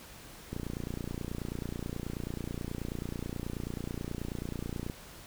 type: click train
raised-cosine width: 3 ms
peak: -23 dBFS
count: 129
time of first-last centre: 0.53-4.899 s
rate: 29.3 Hz
effects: pink hiss -50 dBFS RMS until 5.26 s